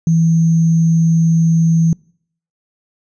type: tone with sample-and-hold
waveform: sine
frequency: 164.4 Hz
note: E3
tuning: 4 cents flat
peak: -9 dBFS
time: 0.07-1.93 s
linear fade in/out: 2 ms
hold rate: 6300 Hz
effects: noise-tail reverb RT60 0.6 s tail -26 dB re dry + resampled to 22050 Hz